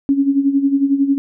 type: tone with tremolo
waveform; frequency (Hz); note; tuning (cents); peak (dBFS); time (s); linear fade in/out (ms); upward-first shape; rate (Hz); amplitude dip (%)
sine; 277.2; C#4; 0; -9; 0.09-1.18; 0; sine; 11; 70
effects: none